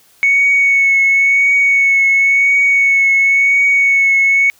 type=tone with vibrato; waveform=sine; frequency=2216 Hz; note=C#7; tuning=1 cent flat; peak=-7 dBFS; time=0.23-4.5 s; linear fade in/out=0 ms; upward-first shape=triangle; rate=0.95 Hz; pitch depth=23 cents each way; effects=tanh soft clip ceiling -4 dBFS + white hiss -50 dBFS RMS until 4.59 s

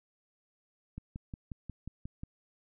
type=click train; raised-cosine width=5 ms; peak=-28 dBFS; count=8; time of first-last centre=0.98-2.234 s; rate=5.58 Hz; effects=none

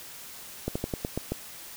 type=slowing click train; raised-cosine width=2 ms; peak=-15 dBFS; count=7; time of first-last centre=0.68-1.32 s; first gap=75 ms; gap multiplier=1.14; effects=white hiss -44 dBFS RMS until 1.76 s

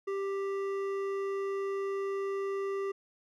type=tone with hard clipping; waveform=triangle; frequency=393.1 Hz; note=G4; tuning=5 cents sharp; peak=-33 dBFS; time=0.07-2.92 s; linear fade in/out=10 ms; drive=14 dB; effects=none

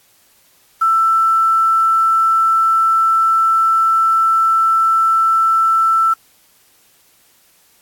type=tone with quantisation; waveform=sine; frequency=1330 Hz; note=E6; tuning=15 cents sharp; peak=-10 dBFS; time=0.81-6.14 s; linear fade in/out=10 ms; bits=6; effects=white hiss -53 dBFS RMS until 7.81 s + AAC 64 kbps

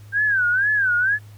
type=tone with vibrato; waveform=sine; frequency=1568 Hz; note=G6; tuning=in tune; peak=-16 dBFS; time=0.12-1.19 s; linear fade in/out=50 ms; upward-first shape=sine; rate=2.1 Hz; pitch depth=160 cents each way; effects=added 104 Hz sine -40 dBFS peak until 1.37 s + pink hiss -54 dBFS RMS until 1.37 s

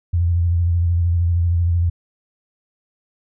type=tone with vibrato; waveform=sine; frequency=85.9 Hz; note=F2; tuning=28 cents flat; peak=-14 dBFS; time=0.13-1.9 s; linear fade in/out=10 ms; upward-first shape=square; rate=13 Hz; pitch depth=34 cents each way; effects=none

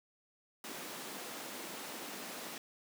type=high-pass noise; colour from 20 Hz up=pink; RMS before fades=-45 dBFS; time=0.64-2.58 s; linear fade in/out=2 ms; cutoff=210 Hz; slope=24 dB/octave; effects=none

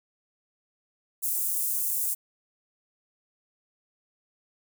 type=high-pass noise; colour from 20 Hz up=white; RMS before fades=-28 dBFS; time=1.22-2.15 s; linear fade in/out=20 ms; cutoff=8100 Hz; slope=24 dB/octave; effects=none

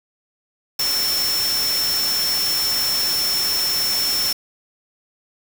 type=tone in noise; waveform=sine; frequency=5400 Hz; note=E8; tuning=41 cents sharp; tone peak=-19 dBFS; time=0.79-4.33 s; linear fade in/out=5 ms; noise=white; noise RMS=-25 dBFS; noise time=0.79-4.33 s; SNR=+3 dB; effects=none

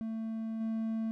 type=tone with level steps; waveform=triangle; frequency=223.1 Hz; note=A3; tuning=24 cents sharp; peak=-32 / -29 dBFS; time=0.01-1.11 s; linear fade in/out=0 ms; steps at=0.6 s; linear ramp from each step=10 ms; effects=none

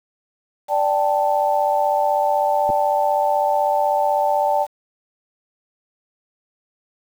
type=chord; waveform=sine; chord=D suspended fourth; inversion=none; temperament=equal; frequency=587.3 / 784 / 880 Hz; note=D5 / G5 / A5; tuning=0 / 0 / 0 cents; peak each=-20 dBFS; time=0.68-4.67 s; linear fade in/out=50 ms
type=clicks; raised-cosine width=2 ms; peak=-17 dBFS; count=2; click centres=2.693 / 2.702 s
effects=7-bit

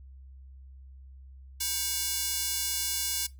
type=tone with high-pass filter; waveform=square; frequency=317.5 Hz; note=D#4; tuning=35 cents sharp; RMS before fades=-31 dBFS; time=1.6-3.27 s; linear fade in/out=10 ms; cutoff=5700 Hz; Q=0.6; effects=noise-tail reverb RT60 0.2 s tail -20 dB re dry + added 66 Hz sine -46 dBFS peak until 3.39 s

